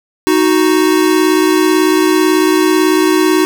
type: tone pair together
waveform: square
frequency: 311.9 / 370 Hz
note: D#4 / F#4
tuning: +4 / 0 cents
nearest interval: minor third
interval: 296 cents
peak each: -12 dBFS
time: 0.27-3.45 s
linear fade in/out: 0 ms
effects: none